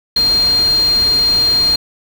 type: tone in noise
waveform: sine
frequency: 4200 Hz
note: C8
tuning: 6 cents sharp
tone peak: -10 dBFS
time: 0.16-1.76 s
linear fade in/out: 5 ms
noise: pink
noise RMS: -26 dBFS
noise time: 0.16-1.76 s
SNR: +13 dB
effects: none